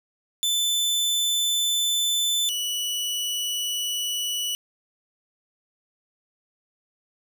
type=tone pair in turn; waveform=sawtooth; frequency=3520 / 2950 Hz; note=A7 / F#7; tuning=0 / -6 cents; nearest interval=minor third; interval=306 cents; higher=first; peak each=-18 / -22 dBFS; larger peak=first; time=0.43-2.49 / 2.49-4.55 s; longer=neither; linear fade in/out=0 ms; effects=none